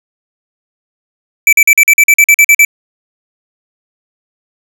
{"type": "tone bursts", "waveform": "square", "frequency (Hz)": 2320, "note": "D7", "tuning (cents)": -22, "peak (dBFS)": -3, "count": 12, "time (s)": [1.47, 2.649], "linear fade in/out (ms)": 2, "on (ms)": 57, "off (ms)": 45, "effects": []}